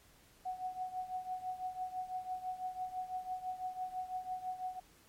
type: tone with tremolo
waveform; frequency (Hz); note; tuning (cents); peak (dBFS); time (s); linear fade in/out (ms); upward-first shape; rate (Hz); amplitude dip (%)
sine; 740; F#5; 0; -34; 0.45-4.8; 10; triangle; 6; 85
effects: pink hiss -64 dBFS RMS until 5.08 s + MP3 64 kbps